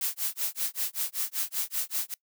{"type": "noise with tremolo", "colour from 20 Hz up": "blue", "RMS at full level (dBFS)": -28, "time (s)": [0.01, 2.14], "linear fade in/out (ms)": 2, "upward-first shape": "sine", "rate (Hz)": 5.2, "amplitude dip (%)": 100, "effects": ["noise-tail reverb RT60 0.1 s tail -23 dB re dry"]}